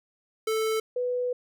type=tone pair in turn; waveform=square / sine; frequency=440 / 494.9 Hz; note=A4 / B4; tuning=0 / +4 cents; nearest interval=major second; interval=204 cents; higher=second; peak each=-25 dBFS; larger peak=neither; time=0.47-0.8 / 0.96-1.33 s; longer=second; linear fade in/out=5 ms; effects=none